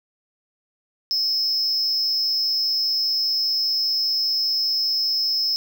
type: tone with amplitude modulation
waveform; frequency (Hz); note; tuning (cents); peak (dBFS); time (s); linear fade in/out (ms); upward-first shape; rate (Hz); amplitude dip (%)
triangle; 5190; E8; -28; -15; 1.11-5.56; 0; sine; 265; 70
effects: none